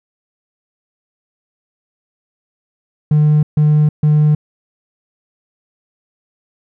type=tone bursts; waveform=triangle; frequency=150.9 Hz; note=D3; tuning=47 cents sharp; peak=-5 dBFS; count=3; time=3.11-4.35 s; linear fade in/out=5 ms; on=320 ms; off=140 ms; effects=tanh soft clip ceiling -3 dBFS